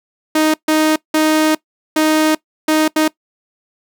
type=tone bursts at uneven times; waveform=sawtooth; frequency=311.1 Hz; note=D#4; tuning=in tune; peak=-7 dBFS; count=6; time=0.35-0.54 / 0.68-0.96 / 1.14-1.55 / 1.96-2.35 / 2.68-2.88 / 2.96-3.08 s; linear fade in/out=5 ms; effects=noise-tail reverb RT60 0.1 s tail -21 dB re dry